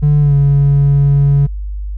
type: tone with pitch glide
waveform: triangle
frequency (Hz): 146.83 to 140.93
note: D3 to C#3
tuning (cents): 0 to +29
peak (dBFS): -4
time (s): 0.02-1.47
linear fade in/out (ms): 20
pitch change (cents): -71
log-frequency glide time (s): 0.2-0.34
effects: tanh soft clip ceiling -3 dBFS + added 50 Hz sine -19 dBFS peak until 1.97 s